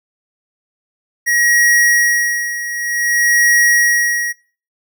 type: tone with tremolo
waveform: square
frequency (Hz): 1900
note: A#6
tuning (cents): +33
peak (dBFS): -10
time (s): 1.26-4.33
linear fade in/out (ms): 20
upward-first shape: sine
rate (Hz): 0.54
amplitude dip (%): 75
effects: noise-tail reverb RT60 0.4 s tail -21 dB re dry